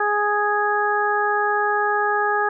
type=harmonic tone; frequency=415.3 Hz; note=G#4; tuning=in tune; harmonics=1 / 2 / 3 / 4; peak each=-24 / -22 / -24 / -23 dBFS; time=0-2.49 s; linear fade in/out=5 ms; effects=none